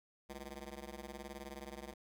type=ring-modulated tone; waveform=10% pulse; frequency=138.6 Hz; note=C#3; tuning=in tune; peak=-35 dBFS; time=0.29-1.94 s; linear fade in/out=10 ms; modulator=78.8 Hz; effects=none